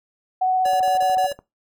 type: tone with vibrato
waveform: sine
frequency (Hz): 745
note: F#5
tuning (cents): +12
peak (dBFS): -16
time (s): 0.41-1.27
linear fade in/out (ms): 10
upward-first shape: sine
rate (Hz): 16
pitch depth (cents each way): 9
type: tone bursts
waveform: square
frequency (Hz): 569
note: C#5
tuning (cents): +45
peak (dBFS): -25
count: 4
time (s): 0.65-1.328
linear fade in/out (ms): 5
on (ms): 150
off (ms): 26
type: click train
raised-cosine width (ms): 1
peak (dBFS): -26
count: 11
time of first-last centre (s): 0.66-1.39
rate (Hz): 13.7
effects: noise-tail reverb RT60 0.2 s tail -18 dB re dry